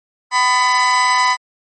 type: tone with amplitude modulation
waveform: 30% pulse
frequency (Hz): 1000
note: B5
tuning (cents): +21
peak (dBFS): -6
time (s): 0.31-1.37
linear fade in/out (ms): 50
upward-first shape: sine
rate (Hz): 239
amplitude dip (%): 65
effects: MP3 32 kbps